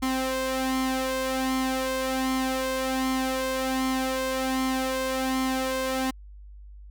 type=tone with flanger; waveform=sawtooth; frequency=261.6 Hz; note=C4; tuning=in tune; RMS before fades=-27 dBFS; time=0.02-6.11 s; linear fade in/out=10 ms; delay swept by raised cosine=0.93 to 1.93 ms; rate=1.3 Hz; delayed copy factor=+0.6; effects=added 50 Hz sine -42 dBFS peak until 6.9 s